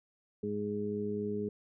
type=harmonic tone; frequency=103.83 Hz; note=G#2; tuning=in tune; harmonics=1 / 2 / 3 / 4; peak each=-44 / -36 / -43 / -35 dBFS; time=0.43-1.49 s; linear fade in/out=5 ms; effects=none